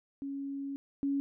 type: tone pair in turn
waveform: sine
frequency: 277.2 / 278.8 Hz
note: C#4 / C#4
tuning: 0 / +10 cents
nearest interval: unison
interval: 10 cents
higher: second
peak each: -35 / -28 dBFS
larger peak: second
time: 0.22-0.76 / 1.03-1.2 s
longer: first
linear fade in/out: 0 ms
effects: none